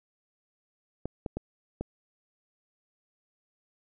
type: clicks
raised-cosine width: 2 ms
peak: -19 dBFS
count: 4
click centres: 1.056 / 1.262 / 1.37 / 1.81 s
effects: none